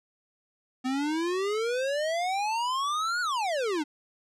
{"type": "exponential two-way sweep", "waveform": "square", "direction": "up then down", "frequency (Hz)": [252, 1480, 283.1], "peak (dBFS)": -27, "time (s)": [0.84, 3.84], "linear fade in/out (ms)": 20, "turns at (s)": 3.21, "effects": ["low-pass 7000 Hz 12 dB/octave"]}